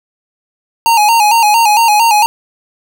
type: tone with vibrato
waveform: square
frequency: 879 Hz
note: A5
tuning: 2 cents flat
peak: -7 dBFS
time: 0.86-2.26 s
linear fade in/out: 0 ms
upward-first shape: square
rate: 4.4 Hz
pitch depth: 82 cents each way
effects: none